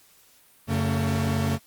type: tone cluster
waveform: 45% pulse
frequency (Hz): 92.6 / 141.5 / 224.8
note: F#2 / C#3 / A3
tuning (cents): +2 / +36 / +37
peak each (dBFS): -27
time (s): 0.67-1.59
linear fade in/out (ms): 50
effects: white hiss -57 dBFS RMS until 1.66 s + Opus 48 kbps